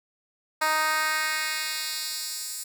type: tone with high-pass filter sweep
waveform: 10% pulse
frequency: 311.1 Hz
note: D#4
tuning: in tune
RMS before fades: -28 dBFS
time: 0.61-2.64 s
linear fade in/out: 10 ms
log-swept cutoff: 890 to 7700 Hz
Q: 1.2
effects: none